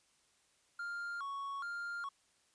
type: tone with vibrato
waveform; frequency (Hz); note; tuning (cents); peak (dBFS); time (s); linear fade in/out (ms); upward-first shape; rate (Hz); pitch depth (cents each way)
triangle; 1247; D#6; +3; -37; 0.79-2.09; 5; square; 1.2; 200
effects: white hiss -72 dBFS RMS until 2.54 s + resampled to 22050 Hz